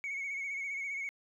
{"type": "tone with vibrato", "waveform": "sine", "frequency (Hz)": 2217, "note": "C#7", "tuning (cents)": 0, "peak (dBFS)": -33, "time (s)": [0.04, 1.09], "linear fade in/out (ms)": 0, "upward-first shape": "sine", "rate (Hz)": 15, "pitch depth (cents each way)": 47, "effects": ["tanh soft clip ceiling -33 dBFS", "12-bit"]}